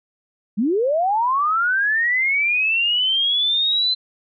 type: linear sweep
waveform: sine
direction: up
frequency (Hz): 186.3 to 4073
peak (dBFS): -16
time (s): 0.57-3.95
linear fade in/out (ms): 20
effects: none